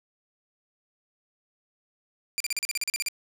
15% pulse tone bursts, 2384 Hz, D7, 25 cents sharp, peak -19 dBFS, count 12, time 2.38-3.085 s, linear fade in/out 0 ms, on 23 ms, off 39 ms, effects none

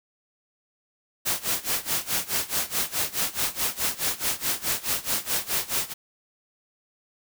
white noise with tremolo, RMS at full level -24 dBFS, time 1.25-5.94 s, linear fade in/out 20 ms, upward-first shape sine, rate 4.7 Hz, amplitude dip 90%, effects none

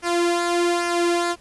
sawtooth tone with flanger, 346.3 Hz, F4, 15 cents flat, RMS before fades -21 dBFS, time 0.02-1.36 s, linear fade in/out 50 ms, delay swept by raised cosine 0.25 to 2.55 ms, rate 1.2 Hz, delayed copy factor -0.6, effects pink hiss -53 dBFS RMS until 1.4 s + resampled to 24000 Hz

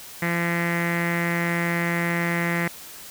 sawtooth tone with low-pass filter, 170.9 Hz, F3, 37 cents flat, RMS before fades -24 dBFS, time 0.22-2.68 s, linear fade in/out 5 ms, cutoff 2000 Hz, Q 7.1, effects white hiss -41 dBFS RMS until 3.1 s

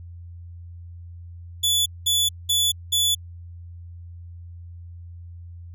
sawtooth tone bursts, 3450 Hz, A7, 35 cents flat, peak -15 dBFS, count 4, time 1.63-3.15 s, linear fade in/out 10 ms, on 230 ms, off 200 ms, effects added 86 Hz sine -37 dBFS peak until 5.74 s

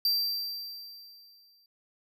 square tone with exponential decay, 4699 Hz, D8, in tune, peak -23 dBFS, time 0.05-1.66 s, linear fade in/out 2 ms, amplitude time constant 350 ms, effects none

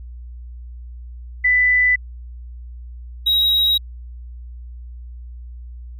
sine / triangle tone pair in turn, 1992 / 3822 Hz, B6 / A#7, +14 / +43 cents, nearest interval major seventh, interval 1129 cents, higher second, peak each -12 dBFS, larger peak neither, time 1.44-1.96 / 3.26-3.78 s, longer neither, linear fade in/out 10 ms, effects added 60 Hz sine -32 dBFS peak until 5.99 s

